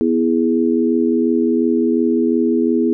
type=chord; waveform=sine; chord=E major; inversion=second; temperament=equal; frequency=246.9 / 329.6 / 415.3 Hz; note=B3 / E4 / G#4; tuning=0 / 0 / 0 cents; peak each=-16 / -17 / -19 dBFS; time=0.01-2.93 s; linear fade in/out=0 ms; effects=none